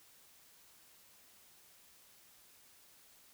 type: silence
effects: white hiss -63 dBFS RMS until 3.33 s